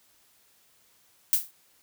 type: noise with exponential decay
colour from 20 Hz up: violet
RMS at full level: -18 dBFS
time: 1.33-1.51 s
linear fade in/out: 0 ms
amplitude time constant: 38 ms
effects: white hiss -63 dBFS RMS until 1.82 s